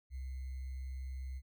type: tone with sample-and-hold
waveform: sine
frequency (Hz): 65.2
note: C2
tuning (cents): -5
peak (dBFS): -39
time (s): 0.1-1.42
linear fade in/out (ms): 50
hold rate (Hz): 2100
effects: none